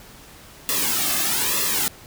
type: noise with flanger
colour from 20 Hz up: white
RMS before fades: -22 dBFS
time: 0.69-1.88 s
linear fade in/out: 0 ms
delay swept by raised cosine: 1.3 to 2.12 ms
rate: 1.1 Hz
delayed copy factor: -0.95
effects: pink hiss -45 dBFS RMS until 2.06 s